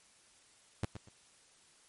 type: tone with echo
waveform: sawtooth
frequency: 104.8 Hz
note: G#2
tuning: 16 cents sharp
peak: -27 dBFS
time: 0.83-0.85 s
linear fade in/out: 0 ms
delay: 120 ms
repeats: 2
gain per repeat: -11 dB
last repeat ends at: 1.09 s
effects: white hiss -64 dBFS RMS until 1.88 s + MP3 48 kbps